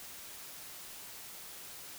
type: silence
effects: white hiss -48 dBFS RMS until 1.98 s